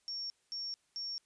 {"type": "tone bursts", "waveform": "sine", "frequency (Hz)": 5500, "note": "F8", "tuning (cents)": -27, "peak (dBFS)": -37, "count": 3, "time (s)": [0.08, 1.18], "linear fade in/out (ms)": 0, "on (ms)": 220, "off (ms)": 220, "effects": ["white hiss -74 dBFS RMS until 1.25 s", "resampled to 22050 Hz"]}